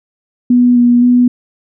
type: tone with pitch steps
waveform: sine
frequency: 245.4 / 241.6 / 245.9 Hz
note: B3 / B3 / B3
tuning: -11 / -38 / -7 cents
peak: -5 dBFS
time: 0.5-1.28 s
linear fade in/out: 5 ms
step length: 260 ms
effects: none